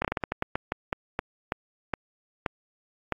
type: slowing click train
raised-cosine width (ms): 0.5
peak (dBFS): -11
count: 16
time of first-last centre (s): 0.02-3.123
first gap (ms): 26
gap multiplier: 1.26
effects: AAC 32 kbps